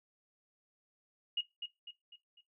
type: tone with echo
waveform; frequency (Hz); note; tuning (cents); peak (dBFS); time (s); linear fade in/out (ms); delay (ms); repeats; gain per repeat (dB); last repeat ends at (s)
sine; 2873; F7; +48; -30; 1.37-1.41; 5; 250; 4; -7; 2.41
effects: noise-tail reverb RT60 0.2 s tail -17 dB re dry